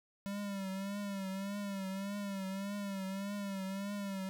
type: tone with vibrato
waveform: square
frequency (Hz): 197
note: G3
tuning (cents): +9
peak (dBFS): -38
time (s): 0.26-4.29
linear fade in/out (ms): 0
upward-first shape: triangle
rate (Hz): 1.7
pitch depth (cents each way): 72
effects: none